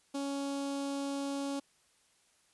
sawtooth tone with notch filter, 278.6 Hz, C#4, 9 cents sharp, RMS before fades -36 dBFS, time 0.14-1.6 s, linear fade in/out 10 ms, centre 1900 Hz, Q 1, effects white hiss -69 dBFS RMS until 2.53 s + resampled to 24000 Hz

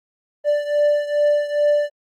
triangle beating tone pair, 587.3 / 589.7 Hz, D5 / D5, 0 / +7 cents, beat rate 2.4 Hz, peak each -15 / -19 dBFS, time 0.44-1.9 s, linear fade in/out 50 ms, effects Opus 32 kbps

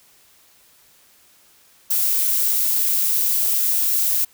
violet noise with amplitude modulation, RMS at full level -18 dBFS, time 1.9-4.25 s, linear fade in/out 10 ms, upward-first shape sine, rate 204 Hz, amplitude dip 25%, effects white hiss -54 dBFS RMS until 4.33 s

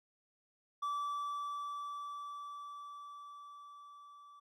triangle tone with level ramp, 1158 Hz, D6, 25 cents flat, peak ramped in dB -32 to -53 dBFS, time 0.82-4.4 s, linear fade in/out 10 ms, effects none

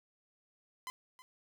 sawtooth tone with echo, 1020 Hz, C6, 44 cents flat, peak -36 dBFS, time 0.87-0.9 s, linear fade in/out 0 ms, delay 320 ms, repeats 1, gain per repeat -15 dB, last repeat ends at 1.22 s, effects none

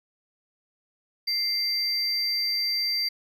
triangle tone pair together, 2093 / 4699 Hz, C7 / D8, 0 / 0 cents, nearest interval octave + major second, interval 1400 cents, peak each -32 / -23 dBFS, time 1.27-3.09 s, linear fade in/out 10 ms, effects none

